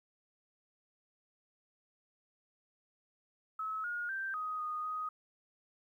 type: tone with pitch steps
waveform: sine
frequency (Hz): 1291 / 1433 / 1568 / 1253 / 1235 / 1251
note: E6 / F6 / G6 / D#6 / D#6 / D#6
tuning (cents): -37 / +44 / 0 / +12 / -13 / +9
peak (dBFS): -35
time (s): 3.59-5.09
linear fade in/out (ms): 5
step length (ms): 250
effects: 12-bit